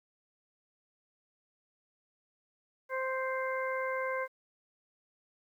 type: harmonic tone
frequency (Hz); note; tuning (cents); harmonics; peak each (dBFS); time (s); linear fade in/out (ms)
523; C5; -1; 1 / 2 / 3 / 4; -34 / -37 / -39 / -40; 2.89-4.28; 50
effects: 11-bit